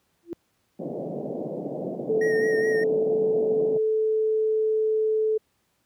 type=tone with exponential growth; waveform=sine; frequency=340.5 Hz; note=F4; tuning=44 cents flat; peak=-25 dBFS; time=0.23-0.33 s; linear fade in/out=0 ms; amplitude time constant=20 ms
type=band-pass noise; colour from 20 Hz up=white; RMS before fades=-32 dBFS; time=0.79-3.78 s; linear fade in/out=10 ms; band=140 to 640 Hz; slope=48 dB/octave
type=tone with pitch glide; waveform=sine; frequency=438.1 to 435.3 Hz; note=A4 to A4; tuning=-7 to -19 cents; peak=-20 dBFS; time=2.09-5.38 s; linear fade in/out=10 ms; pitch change=-12 cents; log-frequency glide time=2.32-5.18 s
type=tone with vibrato; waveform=triangle; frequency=1864.7 Hz; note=A#6; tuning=in tune; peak=-27 dBFS; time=2.21-2.84 s; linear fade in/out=5 ms; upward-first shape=sine; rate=4.8 Hz; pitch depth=35 cents each way
effects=pink hiss -70 dBFS RMS until 5.85 s + high-pass 80 Hz 12 dB/octave